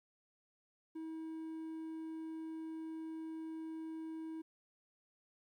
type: tone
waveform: triangle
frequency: 320.7 Hz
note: E4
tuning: 48 cents flat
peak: -40 dBFS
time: 0.95-4.42 s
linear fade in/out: 10 ms
effects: 13-bit